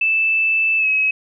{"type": "tone with pitch glide", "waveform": "sine", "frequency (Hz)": [2637, 2559], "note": ["E7", "D#7"], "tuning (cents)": [0, 48], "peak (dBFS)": -14, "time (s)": [0.01, 1.11], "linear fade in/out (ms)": 5, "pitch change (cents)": -52, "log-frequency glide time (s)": [0.78, 0.87], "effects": []}